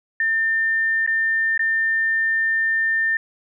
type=tone with dropouts; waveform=sine; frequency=1800 Hz; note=A6; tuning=39 cents sharp; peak=-17 dBFS; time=0.2-3.17 s; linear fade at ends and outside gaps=2 ms; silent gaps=1.064-1.075 / 1.577-1.593 s; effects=none